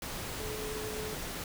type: tone in noise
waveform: sine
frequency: 429.7 Hz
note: A4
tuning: 41 cents flat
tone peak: -39 dBFS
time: 0.4-1.14 s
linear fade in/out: 2 ms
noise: pink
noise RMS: -39 dBFS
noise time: 0.02-1.44 s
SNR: -3 dB
effects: none